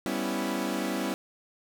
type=chord; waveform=sawtooth; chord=C# half-diminished seventh; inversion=second; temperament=equal; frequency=196 / 246.9 / 277.2 / 329.6 Hz; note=G3 / B3 / C#4 / E4; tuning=0 / 0 / 0 / 0 cents; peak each=-30 dBFS; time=0.06-1.14 s; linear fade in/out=0 ms; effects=none